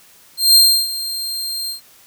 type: tone with ADSR envelope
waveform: sawtooth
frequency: 4186 Hz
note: C8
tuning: in tune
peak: -3 dBFS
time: 0.37-1.81 s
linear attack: 180 ms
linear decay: 320 ms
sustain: -16 dB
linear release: 120 ms
effects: white hiss -48 dBFS RMS until 2.06 s